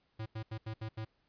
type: tone bursts at uneven times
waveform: square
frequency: 110 Hz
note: A2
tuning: in tune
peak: -38 dBFS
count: 6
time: 0.19-0.26 / 0.35-0.43 / 0.51-0.58 / 0.66-0.74 / 0.81-0.89 / 0.97-1.05 s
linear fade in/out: 10 ms
effects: pink hiss -75 dBFS RMS until 1.28 s + resampled to 11025 Hz